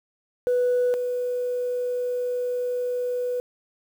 sine tone pair in turn, 493.9 / 493.9 Hz, B4 / B4, 0 / 0 cents, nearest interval unison, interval 0 cents, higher neither, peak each -17 / -23 dBFS, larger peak first, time 0.47-0.94 / 0.94-3.4 s, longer second, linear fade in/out 0 ms, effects tanh soft clip ceiling -16 dBFS + 8-bit

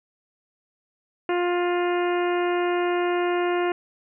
harmonic tone with a mistuned harmonic, 352.8 Hz, F4, 18 cents sharp, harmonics 1 / 2 / 3 / 4 / 5 / 6 / 7 / 8, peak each -22 / -28 / -32 / -34 / -36 / -38 / -39 / -40 dBFS, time 1.29-3.72 s, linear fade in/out 2 ms, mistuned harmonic 6, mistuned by -16 cents, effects none

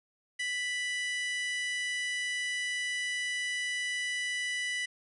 harmonic tone, 987.8 Hz, B5, in tune, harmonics 2 / 3 / 4 / 5 / 6 / 7 / 8 / 9 / 10, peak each -32 / -38 / -48 / -49 / -46 / -54 / -53 / -48 / -50 dBFS, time 0.39-4.86 s, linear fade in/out 10 ms, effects none

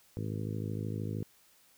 harmonic tone, 53.1 Hz, G#1, 39 cents sharp, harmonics 2 / 3 / 4 / 5 / 6 / 7 / 8 / 9, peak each -36 / -40 / -42 / -44 / -46 / -47 / -48 / -49 dBFS, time 0.17-1.23 s, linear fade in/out 0 ms, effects white hiss -64 dBFS RMS until 1.77 s

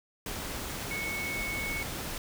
sine tone in noise, 2209 Hz, C#7, 7 cents flat, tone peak -33 dBFS, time 0.91-1.83 s, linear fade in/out 2 ms, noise pink, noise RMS -37 dBFS, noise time 0.26-2.18 s, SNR +1 dB, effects none

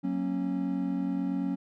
triangle chord, F# major, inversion none, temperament equal with one note detuned, 185 / 233.1 / 274.2 Hz, F#3 / A#3 / C#4, 0 / 0 / -19 cents, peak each -30 / -34 / -28 dBFS, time 0.03-1.56 s, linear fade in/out 20 ms, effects none

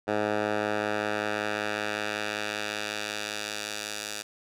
10% pulse tone with band-pass filter sweep, 105.3 Hz, G#2, 24 cents sharp, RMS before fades -31 dBFS, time 0.07-4.23 s, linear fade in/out 20 ms, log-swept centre 820 to 6200 Hz, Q 0.74, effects none

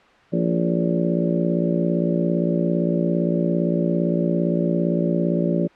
harmonic tone with a mistuned harmonic, 57.6 Hz, A#1, 20 cents flat, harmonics 3 / 4 / 5 / 6 / 7 / 8 / 9 / 10, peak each -21 / -26 / -27 / -26 / -30 / -36 / -34 / -27 dBFS, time 0.32-5.68 s, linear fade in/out 20 ms, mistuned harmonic 7, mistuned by +30 cents, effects white hiss -51 dBFS RMS until 5.75 s + low-pass 2000 Hz 12 dB/octave

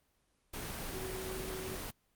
sine tone in noise, 375.8 Hz, F#4, 27 cents sharp, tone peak -41 dBFS, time 0.94-1.76 s, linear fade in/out 10 ms, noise pink, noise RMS -41 dBFS, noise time 0.53-1.91 s, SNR -3 dB, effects pink hiss -75 dBFS RMS until 2.15 s + Opus 24 kbps

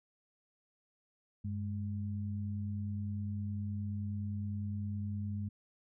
sine tone pair together, 98 / 207.7 Hz, G2 / G#3, 0 / 0 cents, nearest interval octave + minor second, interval 1300 cents, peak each -36 / -40 dBFS, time 1.44-5.49 s, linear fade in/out 10 ms, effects none

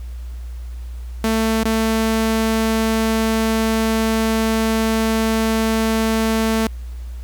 sawtooth tone with dropouts, 222.5 Hz, A3, 20 cents sharp, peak -12 dBFS, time 1.24-6.67 s, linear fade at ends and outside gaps 2 ms, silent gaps 1.634-1.653 s, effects added 60 Hz sine -27 dBFS peak until 7.23 s + pink hiss -50 dBFS RMS until 7.23 s

